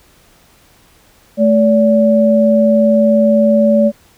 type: tone pair together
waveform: sine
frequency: 217.9 / 574.7 Hz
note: A3 / D5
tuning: -17 / -38 cents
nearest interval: octave + perfect fourth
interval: 1679 cents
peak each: -10 dBFS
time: 1.37-3.92 s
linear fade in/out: 50 ms
effects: pink hiss -49 dBFS RMS until 4.17 s